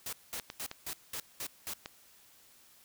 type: noise bursts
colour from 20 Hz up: white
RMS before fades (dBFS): -39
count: 7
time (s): 0.06-1.736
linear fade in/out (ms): 2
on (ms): 68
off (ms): 200
type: clicks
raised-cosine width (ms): 0.2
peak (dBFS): -23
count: 4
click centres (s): 0.398 / 0.501 / 0.714 / 1.859
effects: white hiss -61 dBFS RMS until 2.84 s

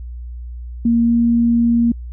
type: tone with pitch glide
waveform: sine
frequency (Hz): 233.1 to 234.5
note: A#3 to A#3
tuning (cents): 0 to +11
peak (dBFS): -11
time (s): 0.85-1.92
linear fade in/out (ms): 5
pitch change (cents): +11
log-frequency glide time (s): 1.04-1.12
effects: added 60 Hz sine -27 dBFS peak until 2.12 s

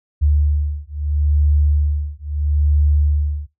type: beating tone pair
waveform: sine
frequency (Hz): 73.4 / 74.16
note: D2 / D2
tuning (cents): 0 / +17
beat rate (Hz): 0.76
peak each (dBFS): -17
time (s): 0.21-3.47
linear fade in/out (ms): 20
effects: noise-tail reverb RT60 0.2 s tail -20 dB re dry

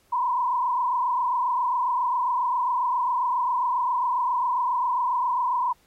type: tone with frequency modulation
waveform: sine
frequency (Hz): 987.8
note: B5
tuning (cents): 0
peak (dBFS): -21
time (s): 0.12-5.73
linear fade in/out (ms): 10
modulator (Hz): 27.4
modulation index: 1.8
effects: pink hiss -63 dBFS RMS until 5.86 s + AAC 48 kbps

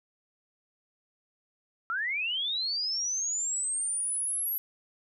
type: linear sweep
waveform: sine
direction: up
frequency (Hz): 1304 to 11740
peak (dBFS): -28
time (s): 1.9-4.58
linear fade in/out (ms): 0
effects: none

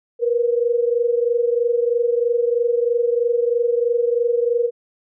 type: tone pair together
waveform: sine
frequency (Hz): 470 / 493.1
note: A#4 / B4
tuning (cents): +14 / -3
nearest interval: minor second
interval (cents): 83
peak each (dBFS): -17 / -21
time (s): 0.19-4.71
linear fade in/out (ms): 50
effects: none

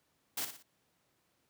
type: noise with echo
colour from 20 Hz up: white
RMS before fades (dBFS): -36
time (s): 0.37-0.45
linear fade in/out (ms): 5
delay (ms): 59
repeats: 3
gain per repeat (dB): -8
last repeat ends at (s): 0.627
effects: pink hiss -75 dBFS RMS until 1.49 s + high-pass 100 Hz 12 dB/octave

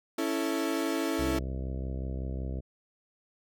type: chord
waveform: 35% pulse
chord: A major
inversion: first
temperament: equal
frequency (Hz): 277.2 / 329.6 / 440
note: C#4 / E4 / A4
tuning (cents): 0 / 0 / 0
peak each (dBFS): -31 / -29 / -34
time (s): 0.18-1.39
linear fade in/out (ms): 5
type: harmonic tone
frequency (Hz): 65.41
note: C2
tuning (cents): 0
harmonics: 1 / 2 / 3 / 4 / 5 / 6 / 7 / 8 / 9 / 10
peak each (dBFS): -33 / -39 / -43 / -45 / -47 / -49 / -50 / -51 / -52 / -53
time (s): 1.18-2.61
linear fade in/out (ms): 20
effects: none

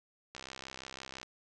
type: click train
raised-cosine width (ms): 0.2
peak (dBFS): -26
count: 59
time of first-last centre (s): 0.35-1.23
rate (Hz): 65.9
effects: resampled to 22050 Hz + 11-bit

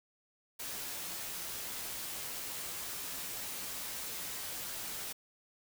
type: noise with comb filter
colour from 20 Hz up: white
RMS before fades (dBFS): -41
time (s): 0.59-5.13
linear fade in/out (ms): 10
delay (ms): 13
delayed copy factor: -0.5
effects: none

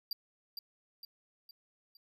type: tone with echo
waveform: square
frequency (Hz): 4724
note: D8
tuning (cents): +9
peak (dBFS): -34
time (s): 0.11-0.13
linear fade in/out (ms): 2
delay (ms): 460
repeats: 4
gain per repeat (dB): -6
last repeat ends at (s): 1.97
effects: none

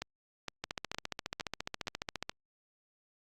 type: two click trains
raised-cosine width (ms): 0.2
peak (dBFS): -19 / -18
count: 5 / 25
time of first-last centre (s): 0.02-1.872 / 0.64-2.295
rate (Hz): 2.16 / 14.5
effects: Opus 48 kbps

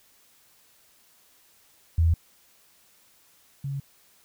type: tone pair in turn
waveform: sine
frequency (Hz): 82.41 / 138.6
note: E2 / C#3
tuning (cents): 0 / 0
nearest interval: major sixth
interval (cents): 900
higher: second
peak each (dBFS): -17 / -28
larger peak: first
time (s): 1.98-2.14 / 3.64-3.8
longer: neither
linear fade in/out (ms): 5
effects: white hiss -60 dBFS RMS until 4.24 s

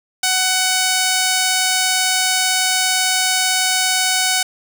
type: tone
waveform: 5% pulse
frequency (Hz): 747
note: F#5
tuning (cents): +16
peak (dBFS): -3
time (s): 0.23-4.43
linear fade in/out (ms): 5
effects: none

